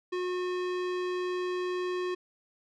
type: tone with low-pass filter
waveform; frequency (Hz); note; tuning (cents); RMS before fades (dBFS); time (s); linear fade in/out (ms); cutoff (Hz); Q
square; 362.2; F#4; -37; -32; 0.12-2.15; 10; 3700; 0.79
effects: none